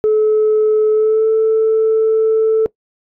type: tone with pitch glide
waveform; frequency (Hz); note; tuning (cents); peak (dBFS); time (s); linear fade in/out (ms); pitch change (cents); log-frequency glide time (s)
sine; 430.7 to 441.3; A4 to A4; -37 to +5; -8; 0.04-2.66; 0; +42; 0.92-1.27
effects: noise-tail reverb RT60 0.1 s tail -21 dB re dry + tanh soft clip ceiling -7 dBFS